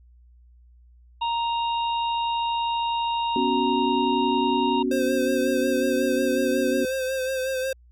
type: harmonic tone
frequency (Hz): 932.3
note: A#5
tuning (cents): 0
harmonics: 1 / 3 / 4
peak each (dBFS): -23 / -33 / -35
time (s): 1.21-4.83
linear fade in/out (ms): 10
type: chord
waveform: sine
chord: B suspended second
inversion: none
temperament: just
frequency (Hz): 246.9 / 277.8 / 370.4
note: B3 / C#4 / F#4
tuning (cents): 0 / +4 / +2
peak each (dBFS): -26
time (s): 3.36-6.85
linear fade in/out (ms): 2
type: tone with vibrato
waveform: square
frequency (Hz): 523.3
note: C5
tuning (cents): 0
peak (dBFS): -25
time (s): 4.91-7.73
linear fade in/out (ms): 5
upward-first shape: sine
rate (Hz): 5.5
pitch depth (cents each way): 34
effects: added 60 Hz sine -50 dBFS peak until 7.91 s